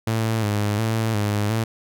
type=tone with vibrato; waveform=sawtooth; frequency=107.8 Hz; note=A2; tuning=35 cents flat; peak=-16 dBFS; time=0.07-1.64 s; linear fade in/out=5 ms; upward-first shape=square; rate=1.4 Hz; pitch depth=63 cents each way; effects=none